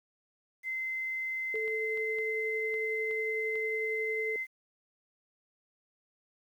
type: tone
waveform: sine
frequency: 2066 Hz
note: C7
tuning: 22 cents flat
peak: -32 dBFS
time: 0.63-4.47 s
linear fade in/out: 50 ms
type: tone with tremolo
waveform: sine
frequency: 440 Hz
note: A4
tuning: in tune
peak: -32 dBFS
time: 1.54-4.36 s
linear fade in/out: 2 ms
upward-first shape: triangle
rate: 11 Hz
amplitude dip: 25%
type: clicks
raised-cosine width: 0.3 ms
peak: -34 dBFS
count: 7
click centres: 1.556 / 1.679 / 1.974 / 2.186 / 2.741 / 3.111 / 3.556 s
effects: 10-bit